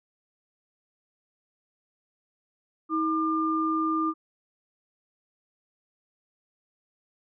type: tone pair together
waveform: sine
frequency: 318.9 / 1200 Hz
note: D#4 / D6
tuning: +43 / +37 cents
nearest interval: octave + major seventh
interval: 2294 cents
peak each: -26 dBFS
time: 2.89-4.14 s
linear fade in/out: 50 ms
effects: none